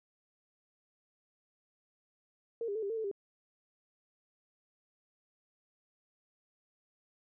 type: tone with pitch steps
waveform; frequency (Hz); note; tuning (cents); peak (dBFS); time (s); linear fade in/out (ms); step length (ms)
sine; 461.9 / 403.6 / 441.2 / 398.3 / 451.9 / 441 / 398; A#4 / G#4 / A4 / G4 / A4 / A4 / G4; -16 / -49 / +5 / +28 / +46 / +4 / +26; -33; 2.61-3.114; 2; 72
effects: none